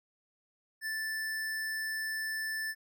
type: tone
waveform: square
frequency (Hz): 1760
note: A6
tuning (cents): 0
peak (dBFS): -34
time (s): 0.81-2.75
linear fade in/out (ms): 50
effects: none